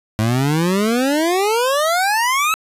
25% pulse exponential sweep, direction up, 106.2 to 1318.5 Hz, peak -11 dBFS, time 0.19-2.54 s, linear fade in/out 0 ms, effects resampled to 32000 Hz + 8-bit

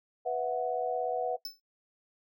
sine chord, B suspended fourth, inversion none, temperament equal with one note detuned, 493.9 / 659.3 / 736.2 Hz, B4 / E5 / F#5, 0 / 0 / -9 cents, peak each -33 / -34 / -32 dBFS, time 0.25-1.37 s, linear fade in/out 20 ms
square tone with exponential decay, 5270 Hz, E8, 1 cent flat, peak -33 dBFS, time 1.45-1.6 s, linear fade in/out 2 ms, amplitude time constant 31 ms
effects noise-tail reverb RT60 0.1 s tail -19 dB re dry

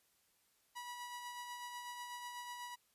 sawtooth tone with tremolo, 973 Hz, B5, 26 cents flat, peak -40 dBFS, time 0.75-2.76 s, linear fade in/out 20 ms, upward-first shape sine, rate 8.1 Hz, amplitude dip 35%, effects white hiss -75 dBFS RMS until 2.94 s + resampled to 32000 Hz

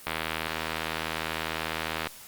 click train, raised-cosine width 0.3 ms, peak -12 dBFS, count 161, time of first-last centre 0.07-2.07 s, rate 80 Hz, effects white hiss -47 dBFS RMS until 2.27 s + Opus 24 kbps

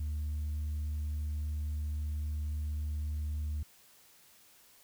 sine tone, 75.3 Hz, D2, 44 cents sharp, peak -30 dBFS, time 0-3.63 s, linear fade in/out 5 ms, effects tanh soft clip ceiling -31 dBFS + white hiss -61 dBFS RMS until 4.83 s

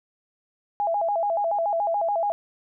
sine tone with vibrato, 740 Hz, F#5, in tune, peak -21 dBFS, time 0.8-2.32 s, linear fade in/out 0 ms, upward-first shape square, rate 7 Hz, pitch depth 180 cents each way, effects none

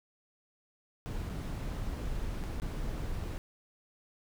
brown noise with dropouts, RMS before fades -36 dBFS, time 1.06-3.38 s, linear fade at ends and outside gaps 0 ms, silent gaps 1.292-1.297 / 2.434-2.438 / 2.599-2.619 s, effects none

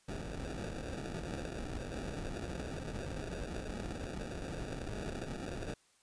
pink noise with sample-and-hold, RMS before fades -41 dBFS, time 0.08-5.74 s, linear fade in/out 5 ms, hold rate 1050 Hz, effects white hiss -69 dBFS RMS until 6.02 s + resampled to 22050 Hz

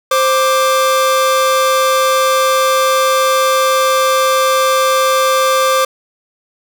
45% pulse tone pair together, 525 / 1178.6 Hz, C5 / D6, +6 / +6 cents, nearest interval octave + major second, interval 1400 cents, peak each -13 dBFS, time 0.11-5.85 s, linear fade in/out 5 ms, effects none

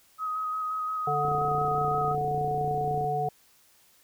sine tone with vibrato, 1262 Hz, D#6, 24 cents sharp, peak -28 dBFS, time 0.18-2.16 s, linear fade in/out 50 ms, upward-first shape square, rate 5.7 Hz, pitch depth 13 cents each way
harmonic tone, 146.83 Hz, D3, in tune, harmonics 1 / 3 / 5, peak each -33 / -32 / -27 dBFS, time 1.07-3.29 s, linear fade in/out 5 ms
click train, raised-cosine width 2 ms, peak -26 dBFS, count 55, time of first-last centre 1.25-3.044 s, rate 30.1 Hz
effects white hiss -61 dBFS RMS until 4.03 s

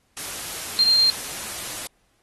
sine tone in noise, 4186 Hz, C8, in tune, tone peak -14 dBFS, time 0.79-1.1 s, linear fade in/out 0 ms, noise white, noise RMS -32 dBFS, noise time 0.17-1.87 s, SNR +15 dB, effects pink hiss -66 dBFS RMS until 2.22 s + AAC 32 kbps

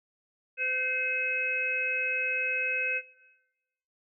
harmonic tone with a mistuned harmonic, 512 Hz, C5, 38 cents flat, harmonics 1 / 3 / 4 / 5, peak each -40 / -34 / -39 / -28 dBFS, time 0.57-3.02 s, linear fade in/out 50 ms, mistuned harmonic 4, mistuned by +50 cents, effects noise-tail reverb RT60 1.0 s tail -17 dB re dry

